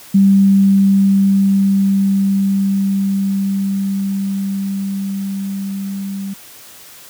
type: tone with level ramp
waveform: sine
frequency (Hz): 196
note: G3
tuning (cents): 0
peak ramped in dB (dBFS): -6 to -21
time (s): 0.14-6.34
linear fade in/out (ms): 10
effects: white hiss -39 dBFS RMS until 7.09 s + high-pass 60 Hz 12 dB/octave